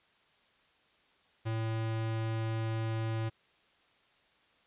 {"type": "tone", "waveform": "square", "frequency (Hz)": 112, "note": "A2", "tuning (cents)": 31, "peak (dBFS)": -32, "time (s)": [1.45, 3.3], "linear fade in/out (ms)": 20, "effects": ["white hiss -67 dBFS RMS until 4.66 s", "resampled to 8000 Hz"]}